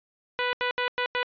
10% pulse tone bursts at uneven times, 493.9 Hz, B4, in tune, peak -16 dBFS, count 5, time 0.39-0.53 / 0.61-0.71 / 0.78-0.88 / 0.98-1.06 / 1.15-1.23 s, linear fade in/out 0 ms, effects resampled to 11025 Hz

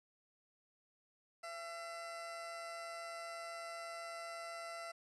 20% pulse tone with amplitude modulation, 674 Hz, E5, 38 cents sharp, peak -38 dBFS, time 1.43-4.92 s, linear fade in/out 10 ms, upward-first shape sine, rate 158 Hz, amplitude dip 35%, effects resampled to 24000 Hz + 12-bit

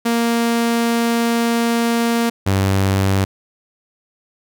sawtooth tone pair in turn, 233.1 / 96.94 Hz, A#3 / G2, 0 / -19 cents, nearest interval octave + minor third, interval 1519 cents, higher first, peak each -11 / -10 dBFS, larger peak second, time 0.05-2.3 / 2.46-3.25 s, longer first, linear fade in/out 10 ms, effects none

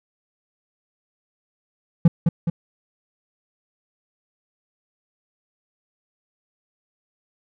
triangle tone with echo, 168 Hz, E3, 33 cents sharp, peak -6 dBFS, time 2.05-2.08 s, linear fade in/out 5 ms, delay 210 ms, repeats 2, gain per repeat -5 dB, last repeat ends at 2.5 s, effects none

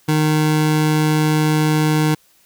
25% pulse tone, 154 Hz, D#3, 17 cents flat, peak -10 dBFS, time 0.08-2.15 s, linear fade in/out 10 ms, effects white hiss -55 dBFS RMS until 2.45 s

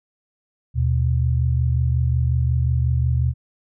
sine tone pair together, 77.66 / 123.2 Hz, D#2 / B2, -3 / -4 cents, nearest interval minor sixth, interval 799 cents, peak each -19 dBFS, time 0.74-3.34 s, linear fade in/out 50 ms, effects none

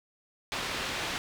white low-pass noise, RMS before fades -34 dBFS, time 0.52-1.18 s, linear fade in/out 0 ms, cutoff 3400 Hz, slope 12 dB/octave, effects none

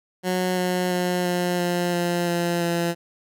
15% pulse tone with pitch steps, 183 / 181.21 / 179.44 / 177.69 / 175.95 / 174.23 / 172.53 / 170.84 Hz, F#3 / F#3 / F3 / F3 / F3 / F3 / F3 / F3, -19 / -36 / +47 / +30 / +13 / -4 / -21 / -38 cents, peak -15 dBFS, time 0.23-2.95 s, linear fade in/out 50 ms, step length 340 ms, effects none

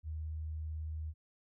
sine tone with vibrato, 78.2 Hz, D#2, 9 cents sharp, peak -37 dBFS, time 0.03-1.14 s, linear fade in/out 50 ms, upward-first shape triangle, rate 18 Hz, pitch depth 12 cents each way, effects none

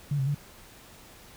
sine tone with pitch steps, 144.1 / 133.8 / 144.2 Hz, D3 / C3 / D3, -33 / +39 / -31 cents, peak -24 dBFS, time 0.11-0.347 s, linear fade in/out 5 ms, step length 79 ms, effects pink hiss -51 dBFS RMS until 1.36 s

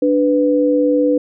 sine tone pair together, 293.7 / 496.9 Hz, D4 / B4, 0 / +11 cents, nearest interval major sixth, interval 911 cents, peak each -14 dBFS, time 0.02-1.18 s, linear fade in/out 5 ms, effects none

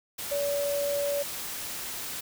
sine tone in noise, 571 Hz, D5, 49 cents flat, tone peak -26 dBFS, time 0.31-1.23 s, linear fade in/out 10 ms, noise white, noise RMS -36 dBFS, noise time 0.18-2.21 s, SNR +7 dB, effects none

